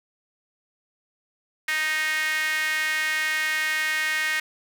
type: tone with high-pass filter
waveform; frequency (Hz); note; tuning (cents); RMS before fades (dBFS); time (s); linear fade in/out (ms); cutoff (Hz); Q
sawtooth; 311.1; D#4; 0; -25; 1.68-4.4; 5; 1900; 4.8
effects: none